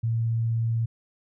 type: tone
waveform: sine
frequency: 114.5 Hz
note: A#2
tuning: 31 cents flat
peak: -22 dBFS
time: 0.03-0.86 s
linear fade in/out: 10 ms
effects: none